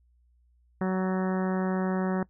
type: harmonic tone with a mistuned harmonic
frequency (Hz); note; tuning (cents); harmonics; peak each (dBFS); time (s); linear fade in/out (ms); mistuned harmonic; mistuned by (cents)
187.1; F#3; +20; 1 / 2 / 3 / 4 / 5 / 6 / 7 / 8 / 9 / 10; -26 / -32 / -36 / -38 / -40 / -42 / -43 / -44 / -45 / -46; 0.81-2.23; 2; 10; -32
effects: noise-tail reverb RT60 0.1 s tail -21 dB re dry + added 60 Hz sine -61 dBFS peak until 2.29 s